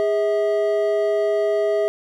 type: tone pair together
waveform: triangle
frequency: 410 / 645.1 Hz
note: G#4 / E5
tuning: -22 / -38 cents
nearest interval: minor sixth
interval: 784 cents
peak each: -18 dBFS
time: 0-1.88 s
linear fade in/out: 0 ms
effects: none